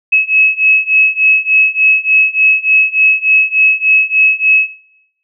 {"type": "beating tone pair", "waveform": "sine", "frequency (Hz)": [2573, 2576.4], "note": ["E7", "E7"], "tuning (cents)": [-43, -40], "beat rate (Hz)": 3.4, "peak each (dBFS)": -11, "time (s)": [0.12, 4.68], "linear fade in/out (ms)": 10, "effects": ["noise-tail reverb RT60 0.8 s tail -18 dB re dry"]}